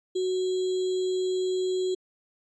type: tone with sample-and-hold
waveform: sine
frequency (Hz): 370.5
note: F#4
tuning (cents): +2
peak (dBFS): -24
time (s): 0.15-1.95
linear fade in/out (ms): 10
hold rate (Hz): 3675
effects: resampled to 22050 Hz